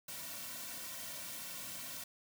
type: noise with comb filter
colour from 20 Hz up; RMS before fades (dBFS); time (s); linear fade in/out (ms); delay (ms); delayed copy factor
white; -45; 0.08-2.04; 5; 2.4; -0.9
effects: none